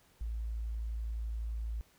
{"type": "tone", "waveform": "sine", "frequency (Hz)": 55.9, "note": "A1", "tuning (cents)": 28, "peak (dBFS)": -34, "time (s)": [0.21, 1.81], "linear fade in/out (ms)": 0, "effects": ["pink hiss -66 dBFS RMS until 1.98 s"]}